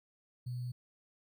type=tone with sample-and-hold; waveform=sine; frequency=123.47 Hz; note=B2; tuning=in tune; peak=-36 dBFS; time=0.46-0.72 s; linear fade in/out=10 ms; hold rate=4410 Hz; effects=none